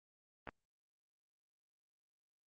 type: clicks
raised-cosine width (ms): 0.5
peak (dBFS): -29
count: 2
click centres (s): 0.474 / 0.489
effects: Opus 24 kbps